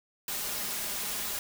white noise with comb filter, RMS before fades -34 dBFS, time 0.28-1.39 s, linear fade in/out 2 ms, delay 4.9 ms, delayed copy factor +0.5, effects none

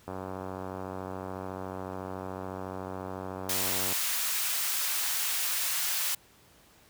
click train, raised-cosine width 1 ms, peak -23 dBFS, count 362, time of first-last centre 0.08-3.925 s, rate 93.9 Hz
white high-pass noise, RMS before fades -30 dBFS, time 3.49-6.15 s, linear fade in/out 5 ms, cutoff 1000 Hz, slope 12 dB/octave
effects pink hiss -59 dBFS RMS until 6.89 s + high-pass 60 Hz 12 dB/octave

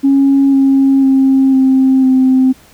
sine tone with pitch steps, 275 / 271.2 / 267.5 / 263.8 / 260.2 Hz, C#4 / C#4 / C4 / C4 / C4, -14 / -38 / +38 / +14 / -9 cents, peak -5 dBFS, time 0.03-2.53 s, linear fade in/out 20 ms, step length 500 ms, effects tanh soft clip ceiling -2 dBFS + pink hiss -44 dBFS RMS until 2.73 s

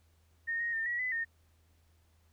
sine tone with pitch steps, 1841 / 1870 / 1807 / 1921 / 2008 / 1835 Hz, A#6 / A#6 / A6 / B6 / B6 / A#6, -22 / +5 / +46 / -48 / +28 / -28 cents, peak -31 dBFS, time 0.47-1.25 s, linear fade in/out 20 ms, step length 130 ms, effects added 81 Hz sine -65 dBFS peak until 2.32 s + pink hiss -73 dBFS RMS until 2.32 s

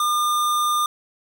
square tone, 1205 Hz, D6, 44 cents sharp, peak -19 dBFS, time 0-0.86 s, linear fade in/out 2 ms, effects none

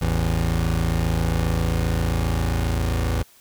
25% pulse tone pair together, 55 / 82.41 Hz, A1 / E2, 0 / 0 cents, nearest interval perfect fifth, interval 700 cents, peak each -19 dBFS, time 0.01-3.23 s, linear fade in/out 10 ms, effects white hiss -53 dBFS RMS until 3.4 s

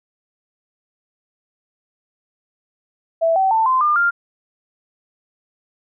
sine tone with pitch steps, 659.3 / 766.1 / 890.3 / 1034.6 / 1202.2 / 1397 Hz, E5 / G5 / A5 / C6 / D6 / F6, 0 / -40 / +20 / -20 / +40 / 0 cents, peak -13 dBFS, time 3.21-4.11 s, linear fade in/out 20 ms, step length 150 ms, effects none

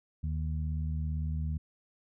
harmonic tone, 77.78 Hz, D#2, in tune, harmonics 1 / 2 / 3, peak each -31 / -36 / -46 dBFS, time 0.23-1.58 s, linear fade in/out 10 ms, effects none

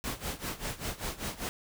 pink noise with tremolo, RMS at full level -34 dBFS, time 0.04-1.49 s, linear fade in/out 0 ms, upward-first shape sine, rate 5.1 Hz, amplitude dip 85%, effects none

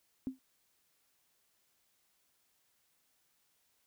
sine tone with exponential decay, 261.6 Hz, C4, in tune, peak -30 dBFS, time 0.27-0.39 s, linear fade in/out 0 ms, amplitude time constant 25 ms, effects white hiss -75 dBFS RMS until 3.86 s

